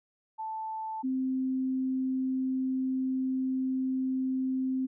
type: tone pair in turn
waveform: sine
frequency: 880 / 260.9 Hz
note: A5 / C4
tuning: 0 / -5 cents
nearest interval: octave + major sixth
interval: 2105 cents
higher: first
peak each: -33 / -27 dBFS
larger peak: second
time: 0.38-1.03 / 1.03-4.87 s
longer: second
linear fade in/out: 20 ms
effects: none